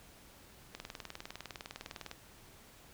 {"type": "click train", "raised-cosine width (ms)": 0.2, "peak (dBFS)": -25, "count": 28, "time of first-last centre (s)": [0.75, 2.114], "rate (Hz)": 19.8, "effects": ["pink hiss -58 dBFS RMS until 2.93 s"]}